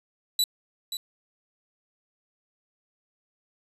sawtooth tone with echo, 3951 Hz, B7, in tune, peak -17 dBFS, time 0.39-0.44 s, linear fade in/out 2 ms, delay 530 ms, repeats 1, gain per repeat -10 dB, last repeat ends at 0.97 s, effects resampled to 32000 Hz + 9-bit

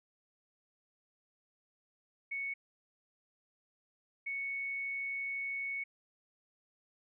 sine tone bursts at uneven times, 2217 Hz, C#7, in tune, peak -35 dBFS, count 2, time 2.31-2.54 / 4.26-5.84 s, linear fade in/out 10 ms, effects none

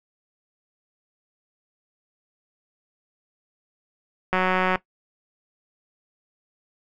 click train, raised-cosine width 0.5 ms, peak -7 dBFS, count 80, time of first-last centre 4.33-4.757 s, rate 185 Hz, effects noise-tail reverb RT60 0.1 s tail -17 dB re dry

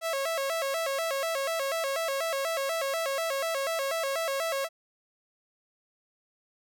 sawtooth tone with vibrato, 600 Hz, D5, 37 cents sharp, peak -24 dBFS, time 0.01-4.69 s, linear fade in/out 50 ms, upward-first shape square, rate 4.1 Hz, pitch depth 160 cents each way, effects none

